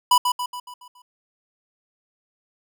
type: tone with echo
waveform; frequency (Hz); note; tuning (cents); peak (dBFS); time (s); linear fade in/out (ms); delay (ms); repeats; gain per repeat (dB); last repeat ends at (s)
square; 987.8; B5; 0; -13; 0.11-0.18; 5; 140; 6; -6; 1.02
effects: none